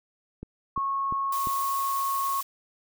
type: click train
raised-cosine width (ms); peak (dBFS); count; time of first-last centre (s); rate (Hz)
3; -24; 4; 0.43-1.472; 2.88
type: tone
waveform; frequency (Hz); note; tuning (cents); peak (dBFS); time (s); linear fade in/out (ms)
sine; 1096; C#6; -20; -25; 0.76-2.41; 5
type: noise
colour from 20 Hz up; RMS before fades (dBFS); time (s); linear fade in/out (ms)
blue; -36; 1.32-2.43; 5
effects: none